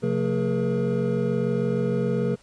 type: tone cluster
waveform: triangle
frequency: 132.2 / 178.4 / 225.3 / 420.4 / 479.1 Hz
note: C3 / F3 / A3 / G#4 / A#4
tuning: +18 / +37 / +41 / +21 / +47 cents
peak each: -26 dBFS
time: 0.02-2.36 s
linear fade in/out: 20 ms
effects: pink hiss -56 dBFS RMS until 2.42 s + resampled to 22050 Hz